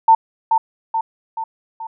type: tone with echo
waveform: sine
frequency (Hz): 899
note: A5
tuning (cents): +37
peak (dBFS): -6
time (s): 0.08-0.15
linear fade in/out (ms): 5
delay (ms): 430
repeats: 4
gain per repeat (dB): -5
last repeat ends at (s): 1.87
effects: none